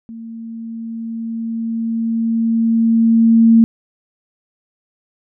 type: tone with level ramp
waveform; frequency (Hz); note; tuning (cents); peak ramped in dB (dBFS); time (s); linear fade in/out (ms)
sine; 227.6; A#3; -41; -29 to -5; 0.09-3.64; 0
effects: none